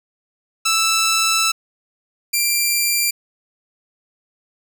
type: tone pair in turn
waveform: 10% pulse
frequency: 1321 / 2371 Hz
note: E6 / D7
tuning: +3 / +16 cents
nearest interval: minor seventh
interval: 1013 cents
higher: second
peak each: -7 dBFS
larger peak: neither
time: 0.65-1.52 / 2.33-3.11 s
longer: first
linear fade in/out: 10 ms
effects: none